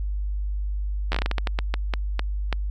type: slowing click train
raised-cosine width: 0.3 ms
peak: -9 dBFS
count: 15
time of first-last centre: 1.12-2.527 s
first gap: 11 ms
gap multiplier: 1.3
effects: added 50 Hz sine -24 dBFS peak until 2.7 s